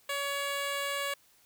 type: tone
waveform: 10% pulse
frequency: 563 Hz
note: C#5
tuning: 27 cents sharp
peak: -23 dBFS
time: 0.09-1.14 s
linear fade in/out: 5 ms
effects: white hiss -64 dBFS RMS until 1.45 s